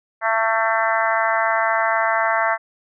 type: harmonic tone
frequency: 223.9 Hz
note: A3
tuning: 30 cents sharp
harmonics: 3 / 4 / 5 / 6 / 7 / 8 / 9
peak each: -22 / -23 / -24 / -25 / -25 / -26 / -27 dBFS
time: 0.21-2.58 s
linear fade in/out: 50 ms
effects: none